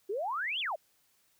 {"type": "exponential two-way sweep", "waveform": "sine", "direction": "up then down", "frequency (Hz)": [368.5, 3520, 554], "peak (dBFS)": -31, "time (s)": [0.09, 0.76], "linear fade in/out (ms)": 10, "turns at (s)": 0.6, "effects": ["white hiss -70 dBFS RMS until 1.39 s"]}